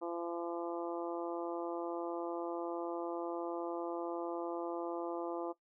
harmonic tone, 170.7 Hz, F3, 39 cents flat, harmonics 2 / 3 / 4 / 5 / 6 / 7, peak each -39 / -43 / -45 / -47 / -49 / -50 dBFS, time 0.01-5.53 s, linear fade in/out 20 ms, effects noise-tail reverb RT60 0.1 s tail -17 dB re dry

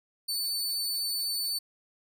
sawtooth tone, 4504 Hz, C#8, 27 cents sharp, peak -26 dBFS, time 0.28-1.59 s, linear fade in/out 10 ms, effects none

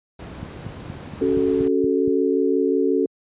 brown noise, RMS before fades -31 dBFS, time 0.19-1.68 s, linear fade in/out 5 ms
click train, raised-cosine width 5 ms, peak -17 dBFS, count 8, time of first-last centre 0.43-2.077 s, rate 4.25 Hz
sine chord, F# minor, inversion second, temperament equal with one note detuned, 277.2 / 374.5 / 440 Hz, C#4 / F#4 / A4, 0 / +21 / 0 cents, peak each -21 dBFS, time 1.21-3.06 s, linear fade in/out 5 ms
effects high-pass 100 Hz 12 dB/octave + resampled to 8000 Hz

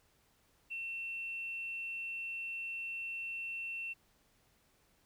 triangle tone with tanh clipping, 2700 Hz, E7, 41 cents sharp, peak -38 dBFS, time 0.7-3.94 s, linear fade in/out 20 ms, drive 4 dB, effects pink hiss -71 dBFS RMS until 5.05 s

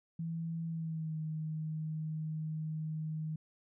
sine tone with pitch glide, 164.81 to 156.46 Hz, E3 to D#3, 0 to +10 cents, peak -35 dBFS, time 0.19-3.36 s, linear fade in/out 5 ms, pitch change -90 cents, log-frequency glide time 0.67-1.18 s, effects none

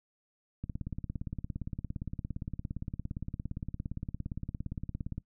click train, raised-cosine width 5 ms, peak -24 dBFS, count 80, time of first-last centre 0.64-5.18 s, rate 17.4 Hz, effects noise-tail reverb RT60 0.1 s tail -20 dB re dry

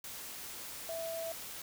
sine tone in noise, 659 Hz, E5, 1 cent flat, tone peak -37 dBFS, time 0.89-1.32 s, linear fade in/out 2 ms, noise white, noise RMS -45 dBFS, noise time 0.04-1.62 s, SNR +5 dB, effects none

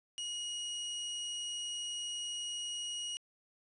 sawtooth tone, 2892 Hz, F#7, 40 cents flat, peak -34 dBFS, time 0.18-3.17 s, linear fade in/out 0 ms, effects resampled to 22050 Hz + 10-bit

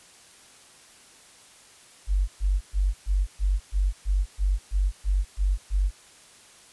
sine tone bursts, 47.98 Hz, G1, 36 cents flat, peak -19 dBFS, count 12, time 2.07-5.91 s, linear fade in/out 50 ms, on 210 ms, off 120 ms, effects white hiss -52 dBFS RMS until 6.72 s + resampled to 24000 Hz

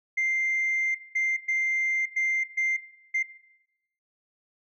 sine tone bursts at uneven times, 2093 Hz, C7, in tune, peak -21 dBFS, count 6, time 0.17-0.95 / 1.15-1.37 / 1.48-2.06 / 2.16-2.44 / 2.57-2.77 / 3.14-3.23 s, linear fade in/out 10 ms, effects noise-tail reverb RT60 0.9 s tail -19 dB re dry + tanh soft clip ceiling -20 dBFS

